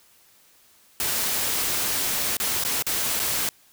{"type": "noise with dropouts", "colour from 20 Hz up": "white", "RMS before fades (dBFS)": -25, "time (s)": [1, 3.49], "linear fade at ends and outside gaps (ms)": 1, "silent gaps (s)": [[2.369, 2.4], [2.638, 2.649], [2.824, 2.866], [3.194, 3.199]], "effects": ["white hiss -57 dBFS RMS until 3.72 s"]}